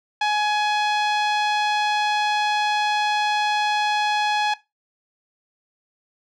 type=tone with low-pass filter; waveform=sawtooth; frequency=840 Hz; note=G#5; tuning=19 cents sharp; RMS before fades=-21 dBFS; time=0.21-4.54 s; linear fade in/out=5 ms; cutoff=3800 Hz; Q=1.3; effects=noise-tail reverb RT60 0.2 s tail -17 dB re dry